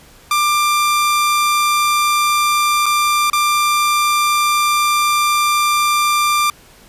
sawtooth tone with dropouts, 1188 Hz, D6, 20 cents sharp, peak -9 dBFS, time 0.31-6.5 s, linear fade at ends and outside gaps 2 ms, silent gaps 2.859-2.863 / 3.3-3.331 s, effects pink hiss -45 dBFS RMS until 6.88 s + resampled to 32000 Hz

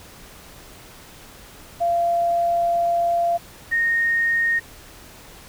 sine tone pair in turn, 687 / 1852.2 Hz, F5 / A#6, -29 / -12 cents, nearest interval octave + perfect fourth, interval 1717 cents, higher second, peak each -17 dBFS, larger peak neither, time 1.8-3.38 / 3.71-4.6 s, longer first, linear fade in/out 20 ms, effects pink hiss -44 dBFS RMS until 5.48 s

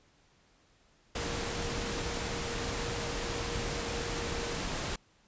sine tone in noise, 469.9 Hz, A#4, 14 cents sharp, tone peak -41 dBFS, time 1.16-4.59 s, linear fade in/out 5 ms, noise pink, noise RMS -35 dBFS, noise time 1.15-4.96 s, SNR -9 dB, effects pink hiss -66 dBFS RMS until 5.27 s + resampled to 16000 Hz

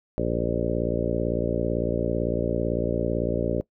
harmonic tone with a mistuned harmonic, 57.9 Hz, A#1, 11 cents flat, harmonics 1 / 2 / 3 / 4 / 5 / 6 / 7 / 8 / 9 / 10, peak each -32 / -32 / -32 / -32 / -32 / -32 / -32 / -32 / -32 / -32 dBFS, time 0.18-3.61 s, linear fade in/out 0 ms, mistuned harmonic 10, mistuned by +41 cents, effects noise-tail reverb RT60 0.1 s tail -21 dB re dry

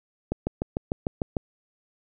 click train, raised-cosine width 2 ms, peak -12 dBFS, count 8, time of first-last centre 0.32-1.368 s, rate 6.68 Hz, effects none

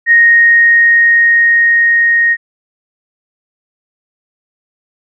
sine tone with level ramp, 1864.7 Hz, A#6, in tune, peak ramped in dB -3 to -7 dBFS, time 0.06-2.37 s, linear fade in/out 50 ms, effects none

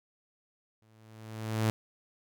sawtooth tone with exponential growth, 110 Hz, A2, in tune, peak -20 dBFS, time 0.82-1.7 s, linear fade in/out 0 ms, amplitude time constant 190 ms, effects none

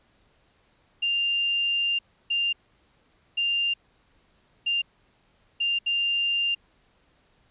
sine tone bursts at uneven times, 2794 Hz, F7, in tune, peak -22 dBFS, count 6, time 1.02-1.99 / 2.3-2.53 / 3.37-3.74 / 4.66-4.82 / 5.6-5.79 / 5.86-6.55 s, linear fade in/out 10 ms, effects pink hiss -64 dBFS RMS until 7.5 s + resampled to 8000 Hz

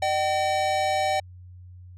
square tone pair together, 606.4 / 766 Hz, D#5 / G5, -45 / -40 cents, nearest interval major third, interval 405 cents, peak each -27 / -24 dBFS, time 0.02-1.2 s, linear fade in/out 5 ms, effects added 90 Hz sine -42 dBFS peak until 1.97 s + low-pass 7000 Hz 12 dB/octave

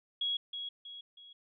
sine tone with echo, 3322 Hz, G#7, in tune, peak -30 dBFS, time 0.21-0.37 s, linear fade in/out 5 ms, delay 320 ms, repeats 3, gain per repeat -7 dB, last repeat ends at 1.33 s, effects none

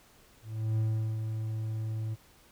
triangle tone with ADSR envelope, 110 Hz, A2, in tune, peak -23 dBFS, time 0.42-2.16 s, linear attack 360 ms, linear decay 390 ms, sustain -6 dB, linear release 28 ms, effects pink hiss -60 dBFS RMS until 2.51 s

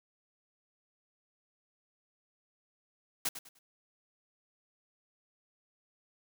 white noise with echo, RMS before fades -32 dBFS, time 3.25-3.29 s, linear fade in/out 5 ms, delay 100 ms, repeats 3, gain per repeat -11 dB, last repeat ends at 3.59 s, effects none

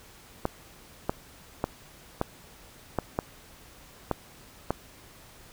clicks, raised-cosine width 1 ms, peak -11 dBFS, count 8, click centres 0.454 / 1.095 / 1.641 / 2.214 / 2.987 / 3.189 / 4.113 / 4.706 s, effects pink hiss -52 dBFS RMS until 5.52 s

